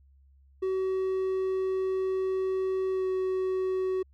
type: tone with pitch glide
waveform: triangle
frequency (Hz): 378.2 to 374.9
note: F#4 to F#4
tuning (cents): +38 to +23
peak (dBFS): -24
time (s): 0.62-4.03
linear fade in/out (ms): 10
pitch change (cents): -15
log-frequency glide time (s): 2.91-3.06
effects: added 68 Hz sine -56 dBFS peak until 4.13 s